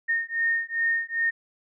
sine beating tone pair, 1836 / 1838.5 Hz, A#6 / A#6, -27 / -24 cents, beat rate 2.5 Hz, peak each -26 dBFS, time 0.08-1.31 s, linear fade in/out 20 ms, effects none

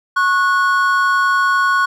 triangle tone pair together, 1097 / 1466.7 Hz, C#6 / F#6, -18 / -16 cents, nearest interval perfect fourth, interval 502 cents, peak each -13 dBFS, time 0.16-1.86 s, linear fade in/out 10 ms, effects none

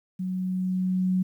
sine tone with level ramp, 185 Hz, F#3, in tune, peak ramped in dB -27 to -20 dBFS, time 0.19-1.23 s, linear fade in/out 10 ms, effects 10-bit

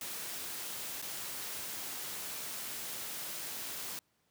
white noise with dropouts, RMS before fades -41 dBFS, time 0.01-3.99 s, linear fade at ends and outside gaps 1 ms, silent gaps 1.017-1.024 s, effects pink hiss -75 dBFS RMS until 4.3 s + high-pass 100 Hz 12 dB/octave

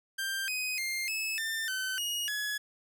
sawtooth tone with pitch steps, 1580 / 2508 / 2111 / 2598 / 1794 / 1527 / 2879 / 1691 Hz, G6 / D#7 / C7 / E7 / A6 / G6 / F#7 / G#6, +13 / +13 / +15 / -26 / +33 / -46 / -48 / +31 cents, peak -28 dBFS, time 0.18-2.58 s, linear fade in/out 10 ms, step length 300 ms, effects none

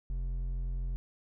sine tone with hard clipping, 44.05 Hz, F1, 16 cents sharp, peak -33 dBFS, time 0.1-0.96 s, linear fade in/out 0 ms, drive 6 dB, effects none

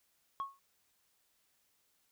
sine tone with exponential decay, 1098 Hz, C#6, 17 cents flat, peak -30 dBFS, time 0.4-0.59 s, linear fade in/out 0 ms, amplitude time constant 40 ms, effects tanh soft clip ceiling -32 dBFS + white hiss -75 dBFS RMS until 2.11 s

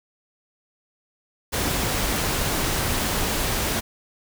pink noise, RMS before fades -24 dBFS, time 1.52-3.81 s, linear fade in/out 20 ms, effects none

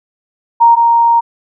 sine tone pair in turn, 932.3 / 932.3 Hz, A#5 / A#5, 0 / 0 cents, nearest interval unison, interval 0 cents, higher neither, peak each -3 / -6 dBFS, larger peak first, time 0.6-0.76 / 0.76-1.21 s, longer second, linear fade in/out 20 ms, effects none

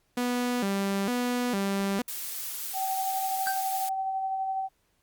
sawtooth tone with vibrato, 220 Hz, A3, in tune, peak -22 dBFS, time 0.17-2.02 s, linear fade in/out 5 ms, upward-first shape square, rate 1.1 Hz, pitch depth 190 cents each way
blue noise, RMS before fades -35 dBFS, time 2.08-3.89 s, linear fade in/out 2 ms
sine tone with tremolo, 768 Hz, G5, 36 cents flat, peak -26 dBFS, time 2.73-4.69 s, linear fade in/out 50 ms, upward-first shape sine, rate 12 Hz, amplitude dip 30%
square tone with exponential decay, 1560 Hz, G6, 9 cents flat, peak -26 dBFS, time 3.47-3.66 s, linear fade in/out 0 ms, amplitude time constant 41 ms
effects pink hiss -71 dBFS RMS until 5.02 s + Opus 48 kbps

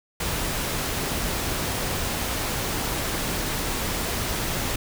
pink noise, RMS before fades -27 dBFS, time 0.2-4.76 s, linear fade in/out 5 ms, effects none

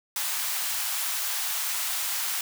white high-pass noise, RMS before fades -29 dBFS, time 0.16-2.41 s, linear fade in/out 2 ms, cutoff 760 Hz, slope 24 dB/octave, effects none

